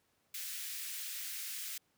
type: high-pass noise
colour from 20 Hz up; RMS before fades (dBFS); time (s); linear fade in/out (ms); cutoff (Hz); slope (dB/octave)
white; -42; 0.34-1.78; 5; 1700; 24
effects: pink hiss -75 dBFS RMS until 1.97 s + high-pass 100 Hz 12 dB/octave